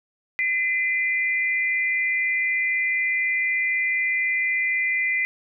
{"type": "tone pair together", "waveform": "sine", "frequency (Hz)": [2035, 2391], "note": ["C7", "D7"], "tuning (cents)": [-49, 30], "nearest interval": "minor third", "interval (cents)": 279, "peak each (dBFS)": [-21, -27], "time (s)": [0.39, 5.25], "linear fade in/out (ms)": 0, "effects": []}